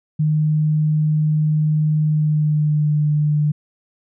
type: tone with pitch glide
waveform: sine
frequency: 153.4 to 149.72 Hz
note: D#3 to D3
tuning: -24 to +34 cents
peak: -14 dBFS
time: 0.19-3.52 s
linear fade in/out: 10 ms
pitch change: -42 cents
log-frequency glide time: 2.04-2.95 s
effects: none